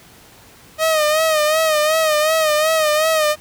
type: tone with vibrato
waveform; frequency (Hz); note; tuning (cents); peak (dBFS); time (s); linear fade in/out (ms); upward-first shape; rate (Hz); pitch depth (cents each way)
sawtooth; 622.3; D#5; 0; -10; 0.78-3.36; 50; sine; 2.7; 62
effects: pink hiss -45 dBFS RMS until 3.4 s + high-pass 60 Hz 12 dB/octave